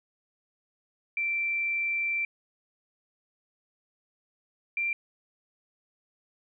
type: tone pair in turn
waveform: sine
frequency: 2346 / 2364 Hz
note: D7 / D7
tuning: -2 / +11 cents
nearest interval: unison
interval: 13 cents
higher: second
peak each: -26 dBFS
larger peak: neither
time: 1.17-2.25 / 4.77-4.93 s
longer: first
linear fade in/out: 2 ms
effects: none